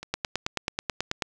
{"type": "two click trains", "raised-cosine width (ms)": 0.2, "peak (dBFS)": [-9, -20], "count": [11, 6], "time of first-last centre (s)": [[0.14, 1.222], [0.03, 1.115]], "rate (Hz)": [9.24, 4.61], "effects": []}